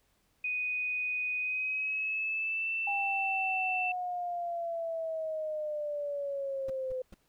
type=tone with pitch glide; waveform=sine; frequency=2489 to 2668 Hz; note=D#7 to E7; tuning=0 to +20 cents; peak=-30 dBFS; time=0.44-3.92 s; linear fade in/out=5 ms; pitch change=+120 cents; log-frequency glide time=1.38-2.7 s
type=linear sweep; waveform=sine; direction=down; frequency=804 to 510 Hz; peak=-32 dBFS; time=2.87-7.02 s; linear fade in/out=5 ms
type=noise bursts; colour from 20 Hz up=brown; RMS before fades=-44 dBFS; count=3; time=6.68-7.143 s; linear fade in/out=5 ms; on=21 ms; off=200 ms
effects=pink hiss -72 dBFS RMS until 7.28 s